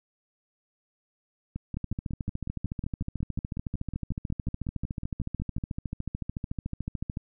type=two click trains; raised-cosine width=5 ms; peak=-19 / -21 dBFS; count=75 / 23; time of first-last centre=1.77-7.171 / 1.56-5.582 s; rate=13.7 / 5.47 Hz; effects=none